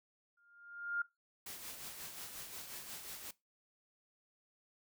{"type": "tone with exponential growth", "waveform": "sine", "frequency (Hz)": 1407, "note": "F6", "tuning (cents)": 12, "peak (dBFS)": -31, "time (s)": [0.37, 1.02], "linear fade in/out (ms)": 5, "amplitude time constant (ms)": 140}
{"type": "noise with tremolo", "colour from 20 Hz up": "white", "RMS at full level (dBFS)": -46, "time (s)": [1.46, 3.31], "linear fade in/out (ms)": 5, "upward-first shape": "sine", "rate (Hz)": 5.6, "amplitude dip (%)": 45}
{"effects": ["noise-tail reverb RT60 0.2 s tail -20 dB re dry"]}